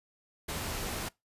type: noise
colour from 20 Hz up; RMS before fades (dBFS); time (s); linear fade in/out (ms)
pink; -36; 0.48-1.09; 10
effects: noise-tail reverb RT60 0.2 s tail -23 dB re dry + resampled to 32000 Hz